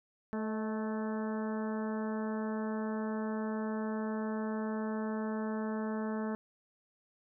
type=harmonic tone with a mistuned harmonic; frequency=218.2 Hz; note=A3; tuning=14 cents flat; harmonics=1 / 2 / 3 / 4 / 5 / 6 / 7 / 8; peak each=-34 / -40 / -44 / -46 / -48 / -50 / -51 / -52 dBFS; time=0.33-6.35 s; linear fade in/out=0 ms; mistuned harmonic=3; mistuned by=-37 cents; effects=none